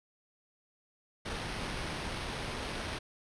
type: noise with sample-and-hold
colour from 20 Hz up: pink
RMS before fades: -38 dBFS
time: 1.25-2.99 s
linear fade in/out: 10 ms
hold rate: 7350 Hz
effects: resampled to 22050 Hz